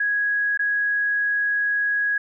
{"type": "tone with dropouts", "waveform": "sine", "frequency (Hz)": 1661.2, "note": "G#6", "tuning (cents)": 0, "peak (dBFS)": -19, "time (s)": [0, 2.18], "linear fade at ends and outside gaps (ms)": 5, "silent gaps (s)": [0.575, 0.592], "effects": []}